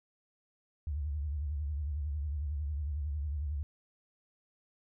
sine tone with vibrato, 73.42 Hz, D2, in tune, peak -32 dBFS, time 0.87-3.63 s, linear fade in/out 0 ms, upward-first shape triangle, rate 11 Hz, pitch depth 150 cents each way, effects none

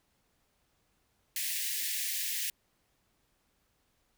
white high-pass noise, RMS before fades -34 dBFS, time 1.36-2.5 s, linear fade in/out 2 ms, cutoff 1700 Hz, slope 96 dB/octave, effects pink hiss -74 dBFS RMS until 4.17 s

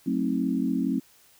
sine chord, F# diminished seventh, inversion none, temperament just, 185 / 222 / 266.4 / 319.7 Hz, F#3 / A3 / C4 / Eb4, 0 / +16 / +31 / +47 cents, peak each -30 / -29 / -26 / -32 dBFS, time 0.06-1 s, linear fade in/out 10 ms, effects white hiss -58 dBFS RMS until 1.39 s

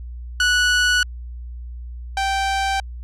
sawtooth tone pair in turn, 1474 / 780.8 Hz, F#6 / G5, -7 / -7 cents, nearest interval major seventh, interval 1100 cents, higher first, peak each -11 / -15 dBFS, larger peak first, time 0.4-1.03 / 2.17-2.8 s, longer neither, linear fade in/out 2 ms, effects added 60 Hz sine -30 dBFS peak until 3.03 s + low-pass 7000 Hz 12 dB/octave

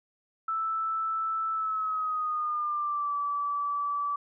sine tone with pitch glide, 1318.5 to 1154.5 Hz, E6 to D6, 0 to -30 cents, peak -27 dBFS, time 0.48-4.16 s, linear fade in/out 5 ms, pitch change -230 cents, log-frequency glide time 1.52-3.15 s, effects none

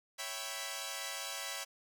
5% pulse chord, C# half-diminished seventh, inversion none, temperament equal, 554.4 / 659.3 / 784 / 987.8 Hz, C#5 / E5 / G5 / B5, 0 / 0 / 0 / 0 cents, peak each -33 dBFS, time 0.18-1.65 s, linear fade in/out 20 ms, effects none

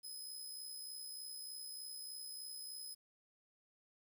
20% pulse tone with amplitude modulation, 5070 Hz, D#8, 32 cents sharp, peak -39 dBFS, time 0.03-2.95 s, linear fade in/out 20 ms, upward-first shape sine, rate 63.3 Hz, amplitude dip 40%, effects 12-bit

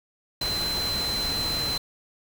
sine tone in noise, 4072 Hz, C8, 48 cents flat, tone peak -26 dBFS, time 0.41-1.78 s, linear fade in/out 5 ms, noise pink, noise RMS -32 dBFS, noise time 0.41-1.78 s, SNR +3 dB, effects none

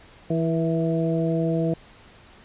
harmonic tone with a mistuned harmonic, 164.4 Hz, E3, 4 cents flat, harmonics 1 / 2 / 3 / 4, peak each -23 / -26 / -28 / -29 dBFS, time 0.3-1.74 s, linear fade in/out 5 ms, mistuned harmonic 3, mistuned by -25 cents, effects pink hiss -50 dBFS RMS until 2.44 s + resampled to 8000 Hz

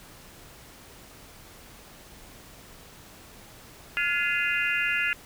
sine tone cluster, 1414 / 1705 / 2062 / 2490 / 2769 Hz, F6 / G#6 / C7 / D#7 / F7, +21 / +45 / -26 / +1 / -15 cents, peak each -30 dBFS, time 3.97-5.13 s, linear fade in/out 0 ms, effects pink hiss -49 dBFS RMS until 5.25 s

